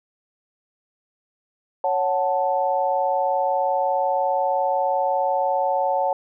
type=chord; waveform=sine; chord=F# minor; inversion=second; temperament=equal; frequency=554.4 / 740 / 880 Hz; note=C#5 / F#5 / A5; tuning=0 / 0 / 0 cents; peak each=-23 dBFS; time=1.84-6.13 s; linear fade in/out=2 ms; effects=none